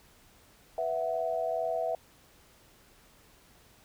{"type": "chord", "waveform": "sine", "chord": "B suspended fourth", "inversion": "none", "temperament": "just", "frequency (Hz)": [493.9, 658.5, 740.8], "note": ["B4", "E5", "F#5"], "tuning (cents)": [0, -2, 2], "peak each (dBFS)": [-36, -30, -35], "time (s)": [0.78, 1.95], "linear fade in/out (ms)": 2, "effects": ["pink hiss -60 dBFS RMS until 3.84 s"]}